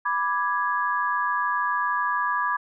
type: chord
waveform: sine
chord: G# diminished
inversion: first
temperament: equal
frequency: 987.8 / 1174.7 / 1661.2 Hz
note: B5 / D6 / G#6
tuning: 0 / 0 / 0 cents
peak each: -26 / -26 / -27 dBFS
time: 0.05-2.57 s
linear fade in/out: 10 ms
effects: none